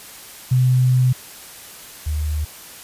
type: tone pair in turn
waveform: sine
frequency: 127.3 / 75.69 Hz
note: C3 / D#2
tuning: -47 / -47 cents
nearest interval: major sixth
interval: 900 cents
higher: first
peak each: -12 / -19 dBFS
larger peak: first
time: 0.51-1.13 / 2.06-2.45 s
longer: first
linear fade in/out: 10 ms
effects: white hiss -39 dBFS RMS until 2.83 s + resampled to 32000 Hz